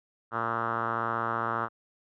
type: tone with low-pass filter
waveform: 5% pulse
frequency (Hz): 115.2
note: A#2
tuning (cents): -20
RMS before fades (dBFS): -30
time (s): 0.31-1.69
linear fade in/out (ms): 50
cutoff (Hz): 1300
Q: 4.2
effects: none